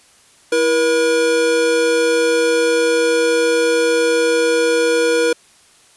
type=tone pair together; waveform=square; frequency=329.6 / 479.3 Hz; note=E4 / A#4; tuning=0 / +48 cents; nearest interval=tritone; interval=648 cents; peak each=-22 / -14 dBFS; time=0.52-5.33 s; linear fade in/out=5 ms; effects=white hiss -50 dBFS RMS until 5.96 s + resampled to 24000 Hz